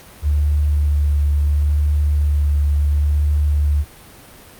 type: tone with vibrato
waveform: sine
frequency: 73.3 Hz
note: D2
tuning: 3 cents flat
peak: -13 dBFS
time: 0.22-3.85 s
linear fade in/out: 50 ms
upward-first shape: triangle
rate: 0.72 Hz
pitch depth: 19 cents each way
effects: pink hiss -42 dBFS RMS until 4.59 s + Opus 48 kbps